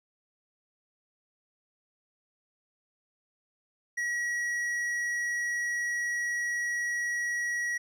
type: tone with tanh clipping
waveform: triangle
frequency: 1916 Hz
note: A#6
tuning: 47 cents sharp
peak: -30 dBFS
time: 3.97-7.78 s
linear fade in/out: 10 ms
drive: 13 dB
effects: none